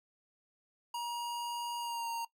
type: tone with pitch glide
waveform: square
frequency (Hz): 950 to 927.2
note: A#5 to A#5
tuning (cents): +33 to -10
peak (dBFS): -36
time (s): 0.94-2.25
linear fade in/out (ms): 5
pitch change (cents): -43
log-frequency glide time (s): 1.79-2.08
effects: noise-tail reverb RT60 0.1 s tail -19 dB re dry